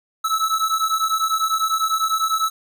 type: beating tone pair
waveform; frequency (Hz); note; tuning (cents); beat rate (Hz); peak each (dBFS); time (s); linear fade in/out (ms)
square; 1302 / 1312; E6 / E6; -22 / -9; 10; -22; 0.24-2.5; 10
effects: none